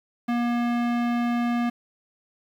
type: tone with low-pass filter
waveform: square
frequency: 238.7 Hz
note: A#3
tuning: 41 cents sharp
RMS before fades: -24 dBFS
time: 0.28-1.7 s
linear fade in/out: 10 ms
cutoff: 2400 Hz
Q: 0.86
effects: 8-bit